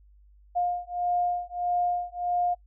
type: beating tone pair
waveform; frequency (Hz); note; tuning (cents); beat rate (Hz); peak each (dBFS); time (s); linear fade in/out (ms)
sine; 708 / 709.6; F5 / F5; +23 / +27; 1.6; -28; 0.55-2.55; 20
effects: noise-tail reverb RT60 0.1 s tail -24 dB re dry + added 50 Hz sine -53 dBFS peak until 2.66 s